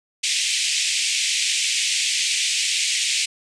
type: band-pass noise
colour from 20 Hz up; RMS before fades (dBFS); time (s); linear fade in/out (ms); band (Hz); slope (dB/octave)
pink; -22; 0.23-3.26; 10; 2200 to 8800; 48
effects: none